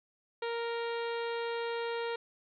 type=harmonic tone; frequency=466.2 Hz; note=A#4; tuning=in tune; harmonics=1 / 2 / 3 / 4 / 5 / 6 / 7 / 8 / 9; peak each=-34 / -40 / -44 / -46 / -48 / -50 / -51 / -52 / -53 dBFS; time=0.42-2.16 s; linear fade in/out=5 ms; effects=none